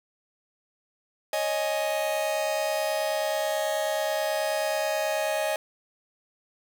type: chord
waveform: 45% pulse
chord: C# suspended second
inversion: none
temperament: just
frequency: 554.4 / 623.7 / 831.5 Hz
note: C#5 / D#5 / G#5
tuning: 0 / +4 / +2 cents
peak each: -32 / -27 / -32 dBFS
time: 1.33-5.56 s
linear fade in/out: 2 ms
effects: 9-bit